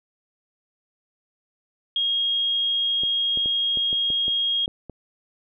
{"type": "tone", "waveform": "sine", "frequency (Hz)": 3263, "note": "G#7", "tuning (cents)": -31, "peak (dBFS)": -20, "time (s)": [1.96, 4.66], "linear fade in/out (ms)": 2}
{"type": "clicks", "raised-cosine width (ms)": 2, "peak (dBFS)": -23, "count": 9, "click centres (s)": [3.035, 3.374, 3.459, 3.773, 3.929, 4.103, 4.281, 4.679, 4.897]}
{"effects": []}